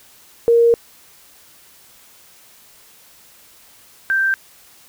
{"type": "tone pair in turn", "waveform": "sine", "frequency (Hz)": [467.4, 1567.8], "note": ["A#4", "G6"], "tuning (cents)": [5, 0], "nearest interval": "octave + major sixth", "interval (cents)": 2095, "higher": "second", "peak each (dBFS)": [-9, -14], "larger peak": "first", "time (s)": [[0.48, 0.74], [4.1, 4.34]], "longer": "first", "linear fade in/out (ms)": 0, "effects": ["white hiss -48 dBFS RMS until 4.88 s"]}